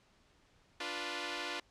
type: chord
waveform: 5% pulse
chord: B diminished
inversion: first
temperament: equal with one note detuned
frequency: 293.7 / 350.2 / 493.9 Hz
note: D4 / F4 / B4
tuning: 0 / +5 / 0 cents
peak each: -31 / -29 / -31 dBFS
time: 0.8-1.6 s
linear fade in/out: 5 ms
effects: pink hiss -68 dBFS RMS until 1.7 s + low-pass 6000 Hz 12 dB/octave